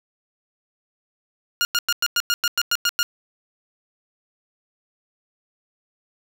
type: tone bursts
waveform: 15% pulse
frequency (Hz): 1417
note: F6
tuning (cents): +25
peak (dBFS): -11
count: 11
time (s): 1.61-3.03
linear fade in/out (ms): 0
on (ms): 40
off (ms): 98
effects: none